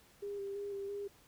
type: tone with vibrato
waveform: sine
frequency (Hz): 400.7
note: G4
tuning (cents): +38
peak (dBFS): -38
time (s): 0.22-1.08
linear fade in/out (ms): 10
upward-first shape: square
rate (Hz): 3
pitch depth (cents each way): 19
effects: pink hiss -64 dBFS RMS until 1.27 s